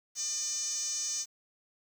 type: tone with band-pass filter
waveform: 5% pulse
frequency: 601 Hz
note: D5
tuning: 40 cents sharp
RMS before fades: -34 dBFS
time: 0.15-1.26 s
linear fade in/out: 50 ms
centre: 6300 Hz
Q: 7.5
effects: 9-bit